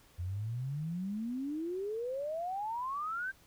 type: exponential sweep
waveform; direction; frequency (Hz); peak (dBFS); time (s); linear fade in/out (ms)
sine; up; 84.8 to 1592; -34; 0.18-3.32; 20
effects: pink hiss -63 dBFS RMS until 3.46 s